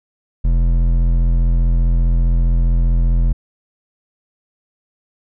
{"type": "tone with hard clipping", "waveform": "triangle", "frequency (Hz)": 42.4, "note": "E1", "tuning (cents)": 50, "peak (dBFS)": -13, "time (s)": [0.44, 3.33], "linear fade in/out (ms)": 10, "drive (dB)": 13, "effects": []}